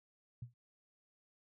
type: tone with exponential decay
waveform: sine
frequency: 120.3 Hz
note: B2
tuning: 45 cents flat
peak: -39 dBFS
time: 0.42-0.54 s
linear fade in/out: 5 ms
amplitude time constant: 26 ms
effects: none